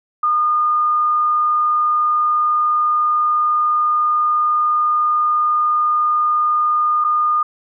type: tone with dropouts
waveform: sine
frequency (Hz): 1219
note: D#6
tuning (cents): -36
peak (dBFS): -13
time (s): 0.23-7.43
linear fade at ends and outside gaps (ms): 5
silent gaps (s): 7.042-7.046
effects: none